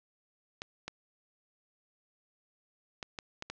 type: clicks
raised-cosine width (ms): 0.2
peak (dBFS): -21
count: 6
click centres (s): 0.619 / 0.88 / 3.028 / 3.188 / 3.424 / 3.5
effects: low-pass 7000 Hz 12 dB/octave